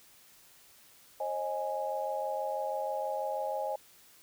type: chord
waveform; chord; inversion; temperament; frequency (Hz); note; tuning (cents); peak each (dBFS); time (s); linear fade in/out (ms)
sine; Ab major; first; equal with one note detuned; 536.1 / 622.3 / 830.6; C5 / Eb5 / Ab5; +42 / 0 / 0; -36 / -36 / -35; 1.2-3.76; 5
effects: white hiss -59 dBFS RMS until 4.22 s